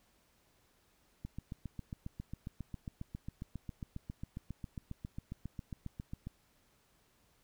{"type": "click train", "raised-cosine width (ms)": 5, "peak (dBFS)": -29, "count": 38, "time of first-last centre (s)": [1.25, 6.27], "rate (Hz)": 7.37, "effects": ["pink hiss -71 dBFS RMS until 7.43 s"]}